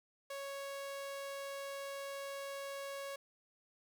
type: tone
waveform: sawtooth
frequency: 554.4 Hz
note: C#5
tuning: in tune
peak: -38 dBFS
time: 0.3-3.16 s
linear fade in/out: 5 ms
effects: none